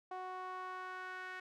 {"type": "tone with band-pass filter sweep", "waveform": "sawtooth", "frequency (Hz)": 370, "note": "F#4", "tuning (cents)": 0, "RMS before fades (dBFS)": -45, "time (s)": [0.11, 1.4], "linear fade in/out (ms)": 5, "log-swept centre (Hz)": [860, 1700], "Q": 2.9, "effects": []}